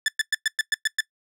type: tone bursts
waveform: sawtooth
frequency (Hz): 1747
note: A6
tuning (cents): -13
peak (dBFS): -15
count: 8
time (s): 0.06-1.006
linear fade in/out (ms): 2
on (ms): 22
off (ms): 110
effects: noise-tail reverb RT60 0.1 s tail -20 dB re dry + low-pass 10000 Hz 12 dB/octave